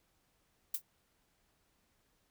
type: noise with exponential decay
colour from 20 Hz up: violet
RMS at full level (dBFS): -29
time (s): 0.74-0.82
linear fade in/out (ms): 5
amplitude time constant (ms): 17
effects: pink hiss -75 dBFS RMS until 2.3 s